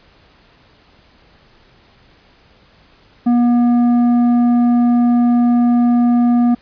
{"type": "tone with tanh clipping", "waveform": "sine", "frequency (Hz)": 240.5, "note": "B3", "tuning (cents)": -46, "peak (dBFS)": -11, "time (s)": [3.26, 6.55], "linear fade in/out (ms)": 10, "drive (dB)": 8, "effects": ["pink hiss -50 dBFS RMS until 6.61 s", "resampled to 11025 Hz"]}